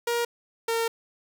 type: tone pair in turn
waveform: sawtooth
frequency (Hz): 472.7 / 457.7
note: A#4 / A#4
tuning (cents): +24 / -32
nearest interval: minor second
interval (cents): 56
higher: first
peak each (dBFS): -20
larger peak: neither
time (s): 0.07-0.25 / 0.68-0.88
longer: second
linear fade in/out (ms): 5
effects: none